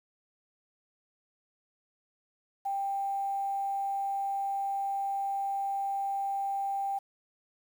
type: tone with quantisation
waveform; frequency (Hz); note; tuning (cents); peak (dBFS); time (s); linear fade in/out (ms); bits
sine; 790; G5; +13; -29; 2.65-6.99; 10; 9
effects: none